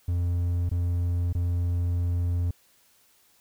triangle tone with dropouts, 87.31 Hz, F2, in tune, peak -21 dBFS, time 0.08-2.51 s, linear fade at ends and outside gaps 5 ms, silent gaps 0.693-0.713 / 1.328-1.349 s, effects white hiss -62 dBFS RMS until 3.4 s

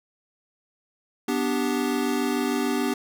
square chord, G major, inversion first, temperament equal, 246.9 / 293.7 / 392 Hz, B3 / D4 / G4, 0 / 0 / 0 cents, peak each -27 / -28 / -29 dBFS, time 1.28-2.94 s, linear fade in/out 5 ms, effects none

